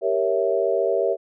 sine chord, G diminished seventh, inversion none, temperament equal, 392 / 466.2 / 554.4 / 659.3 Hz, G4 / Bb4 / Db5 / Fb5, 0 / 0 / 0 / 0 cents, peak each -24 dBFS, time 0.01-1.17 s, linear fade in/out 50 ms, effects none

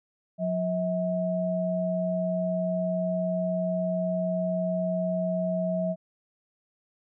sine tone pair together, 179.7 / 643.5 Hz, F3 / E5, +50 / -42 cents, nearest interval octave + minor seventh, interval 2208 cents, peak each -28 / -27 dBFS, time 0.38-5.96 s, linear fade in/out 50 ms, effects none

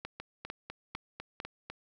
two click trains, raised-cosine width 0.3 ms, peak -22 / -24 dBFS, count 4 / 7, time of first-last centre 0.05-1.401 / 0.2-1.7 s, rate 2.22 / 4 Hz, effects none

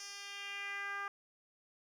10% pulse tone with band-pass filter sweep, 400.6 Hz, G4, 38 cents sharp, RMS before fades -43 dBFS, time 0-1.08 s, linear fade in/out 2 ms, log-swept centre 5500 to 1300 Hz, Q 2.3, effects 12-bit

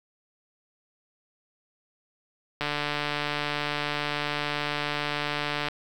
click train, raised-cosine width 0.3 ms, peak -12 dBFS, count 453, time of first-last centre 2.61-5.685 s, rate 147 Hz, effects 7-bit

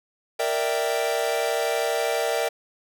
45% pulse chord, E half-diminished seventh, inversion second, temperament equal, 466.2 / 587.3 / 659.3 / 784 Hz, Bb4 / D5 / E5 / G5, 0 / 0 / 0 / 0 cents, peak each -27 / -28 / -28 / -30 dBFS, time 0.39-2.49 s, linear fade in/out 10 ms, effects none

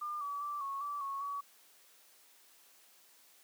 sine tone with pitch steps, 1202 / 1144 / 1168 / 1102 / 1158 / 1102 / 1134 Hz, D6 / D6 / D6 / C#6 / D6 / C#6 / C#6, +40 / -46 / -10 / -11 / -25 / -11 / +39 cents, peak -36 dBFS, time 0.01-1.41 s, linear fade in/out 10 ms, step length 200 ms, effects white hiss -63 dBFS RMS until 3.43 s + high-pass 300 Hz 12 dB/octave

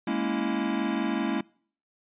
square chord, A# half-diminished seventh, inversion third, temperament equal, 207.7 / 233.1 / 277.2 / 329.6 Hz, G#3 / A#3 / C#4 / E4, 0 / 0 / 0 / 0 cents, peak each -32 dBFS, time 0.07-1.41 s, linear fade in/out 5 ms, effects noise-tail reverb RT60 0.5 s tail -24 dB re dry + resampled to 8000 Hz

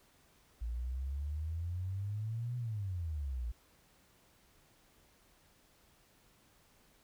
sine exponential two-way sweep, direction up then down, 56 to 124.1 to 56 Hz, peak -35 dBFS, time 0.61-3.52 s, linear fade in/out 10 ms, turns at 2.57 s, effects pink hiss -67 dBFS RMS until 7.03 s

